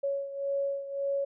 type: beating tone pair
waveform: sine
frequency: 556 / 557.8 Hz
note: C#5 / C#5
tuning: +5 / +11 cents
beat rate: 1.8 Hz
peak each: -30 / -35 dBFS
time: 0.03-1.25 s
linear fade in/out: 10 ms
effects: none